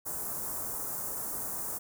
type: band-stop noise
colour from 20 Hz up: white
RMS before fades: -36 dBFS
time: 0.05-1.79 s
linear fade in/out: 20 ms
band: 1300 to 7400 Hz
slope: 24 dB/octave
effects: none